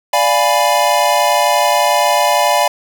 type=chord; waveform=square; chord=D diminished seventh; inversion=none; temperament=equal; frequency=587.3 / 698.5 / 830.6 / 987.8 Hz; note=D5 / F5 / Ab5 / Cb6; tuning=0 / 0 / 0 / 0 cents; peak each=-17 dBFS; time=0.13-2.68 s; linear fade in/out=5 ms; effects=none